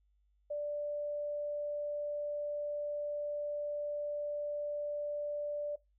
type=tone; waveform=sine; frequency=587.3 Hz; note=D5; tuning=in tune; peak=-34 dBFS; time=0.5-5.76 s; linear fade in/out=10 ms; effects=noise-tail reverb RT60 0.2 s tail -20 dB re dry + added 50 Hz sine -69 dBFS peak until 5.98 s